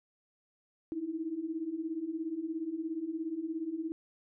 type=beating tone pair; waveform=sine; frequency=310 / 327 Hz; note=D#4 / E4; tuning=-6 / -14 cents; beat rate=17 Hz; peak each=-39 / -35 dBFS; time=0.92-3.92 s; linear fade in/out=0 ms; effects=none